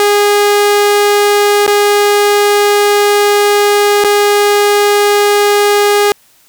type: tone with dropouts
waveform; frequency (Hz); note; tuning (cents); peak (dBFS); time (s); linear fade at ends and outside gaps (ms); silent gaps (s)
sawtooth; 410.8; G#4; -19; -3; 0-6.12; 1; 1.665-1.677 / 4.04-4.046
effects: white hiss -48 dBFS RMS until 6.48 s